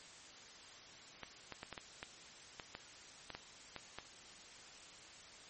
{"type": "clicks", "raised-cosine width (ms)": 0.3, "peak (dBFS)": -28, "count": 12, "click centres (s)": [1.233, 1.523, 1.631, 1.727, 1.778, 2.029, 2.598, 2.751, 3.303, 3.35, 3.763, 3.986], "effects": ["white hiss -56 dBFS RMS until 5.49 s", "MP3 32 kbps"]}